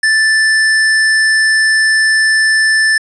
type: tone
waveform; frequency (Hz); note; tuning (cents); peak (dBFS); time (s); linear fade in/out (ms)
square; 1760; A6; 0; -9; 0.03-2.98; 5
effects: resampled to 22050 Hz + 7-bit